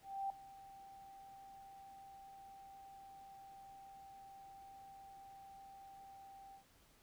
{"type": "tone with ADSR envelope", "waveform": "sine", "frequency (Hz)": 784, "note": "G5", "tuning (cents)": 0, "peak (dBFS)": -36, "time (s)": [0.02, 6.64], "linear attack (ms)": 280, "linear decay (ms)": 3, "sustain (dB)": -18, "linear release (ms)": 92, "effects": ["pink hiss -69 dBFS RMS until 7.02 s"]}